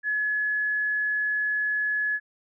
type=tone; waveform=sine; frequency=1700 Hz; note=G#6; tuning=40 cents sharp; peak=-23 dBFS; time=0.03-2.2 s; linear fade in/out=50 ms; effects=none